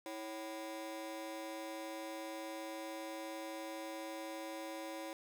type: ring-modulated tone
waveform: 30% pulse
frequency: 438.8 Hz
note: A4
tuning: 5 cents flat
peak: -37 dBFS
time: 0.06-5.13 s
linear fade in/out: 0 ms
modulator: 114 Hz
effects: none